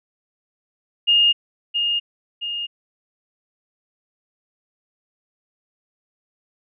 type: tone with echo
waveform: sine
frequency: 2838 Hz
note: F7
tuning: 27 cents sharp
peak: -12 dBFS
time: 1.07-1.33 s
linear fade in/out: 20 ms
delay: 670 ms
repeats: 2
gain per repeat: -6 dB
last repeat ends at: 2.67 s
effects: none